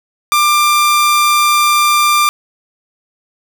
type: tone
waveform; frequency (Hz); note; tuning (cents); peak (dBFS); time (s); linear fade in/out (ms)
sawtooth; 1189; D6; +21; -5; 0.32-2.29; 0
effects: none